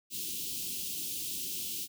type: band-stop noise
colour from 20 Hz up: white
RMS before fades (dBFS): -37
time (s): 0.1-1.88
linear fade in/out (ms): 50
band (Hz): 390 to 2700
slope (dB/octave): 48
effects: high-pass 100 Hz 12 dB/octave